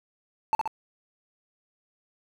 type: tone with echo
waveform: triangle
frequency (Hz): 880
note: A5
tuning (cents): 0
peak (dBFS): -17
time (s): 0.53-0.55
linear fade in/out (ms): 0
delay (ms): 63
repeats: 2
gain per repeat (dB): -4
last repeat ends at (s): 0.676
effects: none